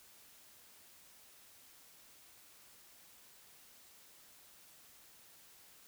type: silence
effects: white hiss -61 dBFS RMS until 5.87 s